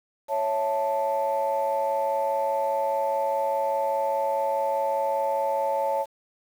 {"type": "chord", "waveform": "sine", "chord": "A major", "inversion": "first", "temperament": "equal", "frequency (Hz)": [554.4, 659.3, 880], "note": ["C#5", "E5", "A5"], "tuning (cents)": [0, 0, 0], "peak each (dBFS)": [-25, -30, -25], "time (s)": [0.28, 6.06], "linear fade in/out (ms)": 50, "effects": ["tanh soft clip ceiling -16 dBFS", "8-bit"]}